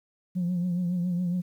sine tone with vibrato, 177.4 Hz, F3, 27 cents sharp, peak -23 dBFS, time 0.35-1.42 s, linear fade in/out 20 ms, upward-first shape triangle, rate 7.2 Hz, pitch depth 64 cents each way, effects tanh soft clip ceiling -22 dBFS + 10-bit

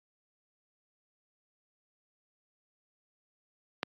click, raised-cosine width 0.3 ms, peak -13 dBFS, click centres 3.831 s, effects high-pass 200 Hz 12 dB/octave + AAC 64 kbps

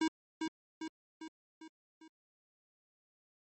square tone with echo, 319.1 Hz, D#4, 44 cents sharp, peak -29 dBFS, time 0.01-0.08 s, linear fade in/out 5 ms, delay 400 ms, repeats 5, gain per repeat -5 dB, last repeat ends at 2.08 s, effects MP3 32 kbps

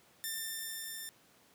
5% pulse tone with level ramp, 1792 Hz, A6, 31 cents sharp, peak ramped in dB -25 to -31 dBFS, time 0.24-1.09 s, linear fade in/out 0 ms, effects pink hiss -64 dBFS RMS until 1.54 s + high-pass 150 Hz 12 dB/octave

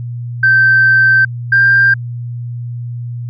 sine tone pair in turn, 1555 / 1587.7 Hz, G6 / G6, -14 / +22 cents, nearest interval unison, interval 36 cents, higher second, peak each -5 dBFS, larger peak neither, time 0.43-1.25 / 1.52-1.94 s, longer first, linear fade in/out 5 ms, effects tanh soft clip ceiling -1 dBFS + added 120 Hz sine -20 dBFS peak until 3.29 s

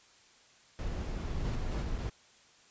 brown noise, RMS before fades -35 dBFS, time 0.79-1.98 s, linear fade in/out 0 ms
brown noise bursts, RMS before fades -36 dBFS, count 3, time 1.44-2.1 s, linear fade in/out 10 ms, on 120 ms, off 150 ms
effects white hiss -61 dBFS RMS until 2.7 s + resampled to 16000 Hz

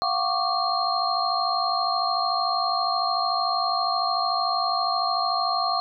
sine tone cluster, 696 / 749 / 1110 / 1184 / 4209 Hz, F5 / F#5 / C#6 / D6 / C8, -6 / +21 / +2 / +14 / +9 cents, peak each -28 dBFS, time 0.02-5.8 s, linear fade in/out 0 ms, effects none

